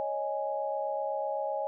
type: chord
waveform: sine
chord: C# suspended second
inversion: none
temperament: equal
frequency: 554.4 / 622.3 / 830.6 Hz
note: C#5 / D#5 / G#5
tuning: 0 / 0 / 0 cents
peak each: -34 dBFS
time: 0-1.67 s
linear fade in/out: 0 ms
effects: none